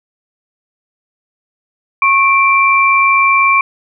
sine tone pair together, 1093.6 / 2349 Hz, C#6 / D7, -24 / 0 cents, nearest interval octave + minor second, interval 1324 cents, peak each -10 dBFS, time 2.02-3.61 s, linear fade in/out 2 ms, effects none

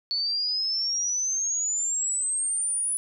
sine exponential sweep, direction up, 4435 to 9990 Hz, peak -24 dBFS, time 0.11-2.97 s, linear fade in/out 0 ms, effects none

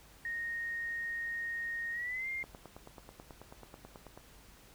sine tone with pitch glide, 1859 to 2111 Hz, A#6 to C7, -5 to +15 cents, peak -35 dBFS, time 0.25-2.43 s, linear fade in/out 2 ms, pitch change +220 cents, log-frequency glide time 1.92-2.28 s
click train, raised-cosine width 1 ms, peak -34 dBFS, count 17, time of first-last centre 2.44-4.175 s, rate 9.22 Hz
effects added 50 Hz sine -63 dBFS peak until 4.74 s + pink hiss -59 dBFS RMS until 4.74 s

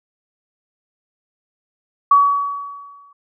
sine tone with exponential decay, 1133 Hz, C#6, 37 cents sharp, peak -6 dBFS, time 2.11-3.13 s, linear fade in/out 5 ms, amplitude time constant 220 ms, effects none

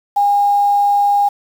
sine tone with quantisation, 812 Hz, G#5, 39 cents flat, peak -10 dBFS, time 0.16-1.29 s, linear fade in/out 10 ms, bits 6, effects none

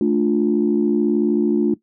sine chord, D minor, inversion second, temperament just, 220.2 / 293.7 / 352.4 Hz, A3 / D4 / F4, +2 / 0 / +16 cents, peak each -18 dBFS, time 0.01-1.74 s, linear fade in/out 2 ms, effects noise-tail reverb RT60 0.1 s tail -17 dB re dry + tanh soft clip ceiling -6 dBFS

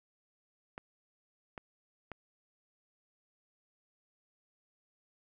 clicks, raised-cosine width 0.5 ms, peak -27 dBFS, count 3, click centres 0.779 / 1.578 / 2.117 s, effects none

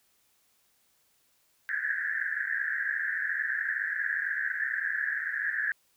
white band-pass noise, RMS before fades -31 dBFS, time 1.69-5.72 s, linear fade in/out 0 ms, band 1600 to 1800 Hz, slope 96 dB/octave, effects white hiss -69 dBFS RMS until 5.96 s

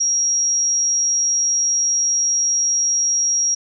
sine tone with amplitude modulation, 5650 Hz, F8, 19 cents sharp, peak -14 dBFS, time 0-3.55 s, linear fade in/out 10 ms, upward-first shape sine, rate 155 Hz, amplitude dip 25%, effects none

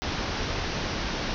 pink low-pass noise, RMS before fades -30 dBFS, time 0.02-1.34 s, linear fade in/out 0 ms, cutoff 6000 Hz, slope 96 dB/octave, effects none

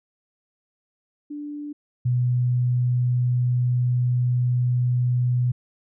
sine tone pair in turn, 293.7 / 123.7 Hz, D4 / B2, 0 / +3 cents, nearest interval octave + minor third, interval 1497 cents, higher first, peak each -30 / -18 dBFS, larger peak second, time 1.3-1.73 / 2.05-5.52 s, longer second, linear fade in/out 10 ms, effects none

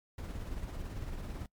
brown noise with tremolo, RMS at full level -38 dBFS, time 0.18-1.46 s, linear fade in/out 2 ms, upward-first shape triangle, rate 18 Hz, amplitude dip 45%, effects noise-tail reverb RT60 0.1 s tail -22 dB re dry + MP3 96 kbps

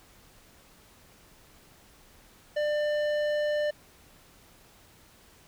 sine tone with tanh clipping, 596 Hz, D5, 25 cents sharp, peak -27 dBFS, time 2.56-3.71 s, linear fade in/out 10 ms, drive 13 dB, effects pink hiss -57 dBFS RMS until 5.47 s

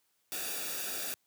white noise with comb filter, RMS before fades -37 dBFS, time 0.32-1.14 s, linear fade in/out 0 ms, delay 0.96 ms, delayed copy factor -0.7, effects white hiss -75 dBFS RMS until 1.26 s + high-pass 80 Hz 12 dB/octave

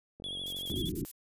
click train, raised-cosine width 2 ms, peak -35 dBFS, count 27, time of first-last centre 0.2-0.762 s, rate 46.3 Hz
triangle tone with vibrato, 3343 Hz, G#7, 11 cents sharp, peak -35 dBFS, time 0.24-0.89 s, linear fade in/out 0 ms, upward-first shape sine, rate 13 Hz, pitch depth 52 cents each way
violet noise bursts, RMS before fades -42 dBFS, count 7, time 0.46-1.115 s, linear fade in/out 5 ms, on 67 ms, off 31 ms
white low-pass noise, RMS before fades -35 dBFS, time 0.7-1.05 s, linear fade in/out 0 ms, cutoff 390 Hz, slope 96 dB/octave
effects resampled to 32000 Hz

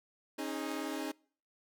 sawtooth chord, C# suspended second, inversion none, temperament equal with one note detuned, 272.4 / 311.1 / 415.3 Hz, C#4 / D#4 / G#4, -30 / 0 / 0 cents, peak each -36 / -35 / -40 dBFS, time 0.38-1.12 s, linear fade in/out 10 ms, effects noise-tail reverb RT60 0.5 s tail -26 dB re dry

